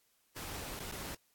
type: noise with dropouts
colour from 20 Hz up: pink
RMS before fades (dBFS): -43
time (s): 0.36-1.15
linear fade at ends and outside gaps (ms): 5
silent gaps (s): 0.794-0.8 / 0.916-0.92
effects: white hiss -73 dBFS RMS until 1.34 s + AAC 64 kbps